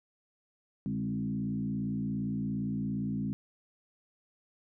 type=tone with frequency modulation; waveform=sine; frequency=202.4 Hz; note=G#3; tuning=44 cents flat; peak=-30 dBFS; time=0.86-3.33 s; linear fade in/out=0 ms; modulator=57.4 Hz; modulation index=1.2; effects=none